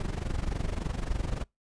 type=noise with amplitude modulation; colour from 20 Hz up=brown; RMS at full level=-28 dBFS; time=0-1.44 s; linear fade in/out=2 ms; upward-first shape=sine; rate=23.5 Hz; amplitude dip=80%; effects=noise-tail reverb RT60 0.2 s tail -26 dB re dry + resampled to 22050 Hz